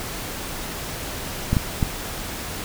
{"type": "clicks", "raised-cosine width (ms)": 5, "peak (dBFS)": -6, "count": 3, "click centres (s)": [1.53, 1.568, 1.828], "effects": ["pink hiss -31 dBFS RMS until 2.64 s"]}